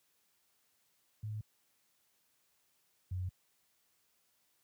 sine tone pair in turn, 107.1 / 91.52 Hz, A2 / F#2, -46 / -18 cents, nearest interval minor third, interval 272 cents, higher first, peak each -37 / -34 dBFS, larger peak second, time 1.23-1.41 / 3.11-3.29 s, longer neither, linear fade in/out 5 ms, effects white hiss -75 dBFS RMS until 4.63 s + high-pass 60 Hz 12 dB/octave

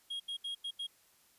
triangle tone bursts at uneven times, 3271 Hz, G#7, 27 cents flat, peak -35 dBFS, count 5, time 0.1-0.2 / 0.28-0.37 / 0.44-0.55 / 0.64-0.71 / 0.79-0.87 s, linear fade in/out 10 ms, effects white hiss -67 dBFS RMS until 1.38 s + resampled to 32000 Hz

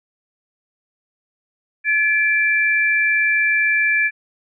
sine tone pair together, 1713.5 / 2349 Hz, A6 / D7, -46 / 0 cents, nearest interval perfect fourth, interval 546 cents, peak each -17 dBFS, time 1.84-4.11 s, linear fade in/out 50 ms, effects none

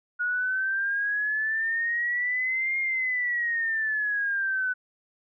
sine exponential two-way sweep, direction up then down, 1446 to 2134 to 1493 Hz, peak -24 dBFS, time 0.19-4.74 s, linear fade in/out 20 ms, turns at 2.79 s, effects none

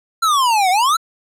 square exponential two-way sweep, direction down then up, 1376 to 713 to 1376 Hz, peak -13 dBFS, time 0.22-0.97 s, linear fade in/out 10 ms, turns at 0.7 s, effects low-pass 12000 Hz 12 dB/octave

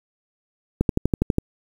click train, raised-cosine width 3 ms, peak -5 dBFS, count 8, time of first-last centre 0.81-1.384 s, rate 12.2 Hz, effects 7-bit

